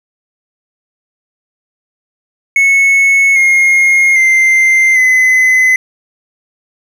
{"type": "tone with pitch steps", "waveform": "triangle", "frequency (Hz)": [2200, 2142, 2086, 2031], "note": ["C#7", "C7", "C7", "B6"], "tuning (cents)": [-14, 40, -6, 48], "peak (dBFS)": -4, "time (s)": [2.56, 5.76], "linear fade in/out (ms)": 2, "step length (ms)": 800, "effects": []}